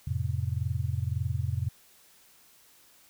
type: chord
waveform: sine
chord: F major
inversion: none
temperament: just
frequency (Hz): 87.31 / 109.13 / 130.96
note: F2 / A2 / C3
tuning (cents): 0 / -14 / +2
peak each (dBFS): -31 / -32 / -32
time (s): 0.07-1.69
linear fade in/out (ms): 5
effects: white hiss -59 dBFS RMS until 3.09 s